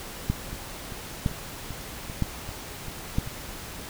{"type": "two click trains", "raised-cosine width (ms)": 5, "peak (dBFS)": [-11, -24], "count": [4, 8], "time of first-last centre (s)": [[0.3, 3.185], [0.53, 3.275]], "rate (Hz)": [1.04, 2.55], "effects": ["pink hiss -39 dBFS RMS until 3.89 s"]}